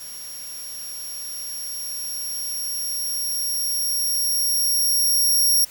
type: tone with level ramp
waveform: 10% pulse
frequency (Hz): 5588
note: F8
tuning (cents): 0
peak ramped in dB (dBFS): -29 to -9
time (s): 0-5.65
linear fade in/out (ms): 10
effects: white hiss -44 dBFS RMS until 5.7 s